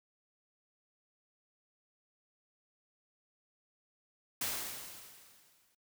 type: noise with exponential decay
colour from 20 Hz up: white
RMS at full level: -34 dBFS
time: 4.41-5.75 s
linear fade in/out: 5 ms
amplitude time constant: 290 ms
effects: noise-tail reverb RT60 0.1 s tail -23 dB re dry